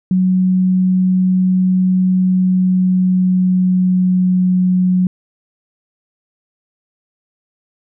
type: tone with pitch glide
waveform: sine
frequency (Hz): 185 to 182.98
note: F#3 to F#3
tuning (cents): 0 to -19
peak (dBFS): -10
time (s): 0.11-5.07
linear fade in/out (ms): 2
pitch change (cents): -19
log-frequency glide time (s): 2.12-4.53
effects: none